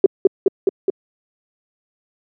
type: tone with echo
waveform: sine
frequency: 386.3 Hz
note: G4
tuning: 25 cents flat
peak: -4 dBFS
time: 0.04-0.06 s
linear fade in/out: 2 ms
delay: 210 ms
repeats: 4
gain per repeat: -2 dB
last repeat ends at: 0.9 s
effects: high-pass 200 Hz 12 dB/octave